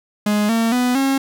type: tone with pitch steps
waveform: 45% pulse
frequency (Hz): 208.8 / 227.7 / 248.3 / 270.8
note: G#3 / A#3 / B3 / C#4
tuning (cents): +10 / -40 / +9 / -40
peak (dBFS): -15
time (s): 0.26-1.18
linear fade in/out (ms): 5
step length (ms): 230
effects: none